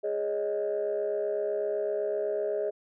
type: chord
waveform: sine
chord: Ab suspended fourth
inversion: none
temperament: equal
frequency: 415.3 / 554.4 / 622.3 Hz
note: Ab4 / Db5 / Eb5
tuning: 0 / 0 / 0 cents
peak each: -29 / -34 / -30 dBFS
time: 0.03-2.71 s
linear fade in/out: 20 ms
effects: tanh soft clip ceiling -21 dBFS